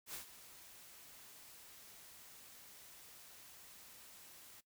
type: noise with ADSR envelope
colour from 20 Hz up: white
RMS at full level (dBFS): -45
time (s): 0.06-4.61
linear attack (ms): 78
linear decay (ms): 110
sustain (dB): -13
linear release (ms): 14
effects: noise-tail reverb RT60 0.1 s tail -17 dB re dry